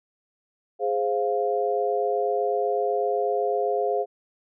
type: chord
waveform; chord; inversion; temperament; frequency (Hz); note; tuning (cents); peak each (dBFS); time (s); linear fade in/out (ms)
sine; F minor; first; equal; 415.3 / 523.3 / 698.5; Ab4 / C5 / F5; 0 / 0 / 0; -25 / -27 / -26; 0.79-4.06; 50
effects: none